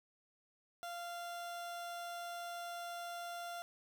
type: tone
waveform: 30% pulse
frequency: 693 Hz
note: F5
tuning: 14 cents flat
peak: -40 dBFS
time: 0.83-3.62 s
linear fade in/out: 0 ms
effects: none